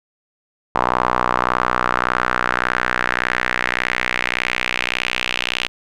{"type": "tone with band-pass filter sweep", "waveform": "sawtooth", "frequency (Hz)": 61.74, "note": "B1", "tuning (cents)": 0, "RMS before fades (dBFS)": -20, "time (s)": [0.75, 5.68], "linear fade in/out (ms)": 0, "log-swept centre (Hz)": [1000, 2900], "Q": 2.8, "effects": []}